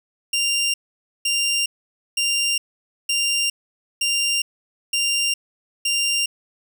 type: tone bursts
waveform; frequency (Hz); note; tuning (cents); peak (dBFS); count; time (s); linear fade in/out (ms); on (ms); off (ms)
20% pulse; 2785; F7; -5; -14; 7; 0.33-6.26; 5; 410; 510
effects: none